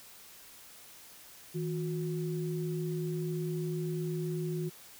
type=tone pair together; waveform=sine; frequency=160 / 361.7 Hz; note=D#3 / F#4; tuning=+49 / -39 cents; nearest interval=octave + major second; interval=1412 cents; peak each=-33 / -36 dBFS; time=1.54-4.7 s; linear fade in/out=20 ms; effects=white hiss -53 dBFS RMS until 4.99 s